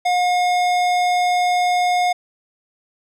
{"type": "tone with tanh clipping", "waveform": "sine", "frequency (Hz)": 718, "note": "F5", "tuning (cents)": 48, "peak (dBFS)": -17, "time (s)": [0.05, 2.13], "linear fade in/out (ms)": 10, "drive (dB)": 18, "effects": []}